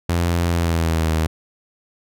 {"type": "tone with pitch glide", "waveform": "sawtooth", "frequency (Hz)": [85.8, 79.59], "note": ["F2", "D#2"], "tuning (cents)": [-30, 40], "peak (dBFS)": -13, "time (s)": [0.09, 1.27], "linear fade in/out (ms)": 5, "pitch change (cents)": -130, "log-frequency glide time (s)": [0.49, 1.12], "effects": []}